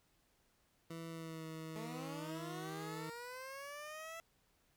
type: tone with pitch glide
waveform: 20% pulse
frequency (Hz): 164.81 to 159.93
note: E3 to D#3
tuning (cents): 0 to +48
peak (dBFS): -40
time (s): 0.9-3.1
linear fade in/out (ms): 5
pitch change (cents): -52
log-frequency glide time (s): 1.09-1.46
type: linear sweep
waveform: 15% pulse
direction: up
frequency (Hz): 213.7 to 666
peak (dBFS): -40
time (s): 1.76-4.2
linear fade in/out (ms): 0
effects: pink hiss -75 dBFS RMS until 4.76 s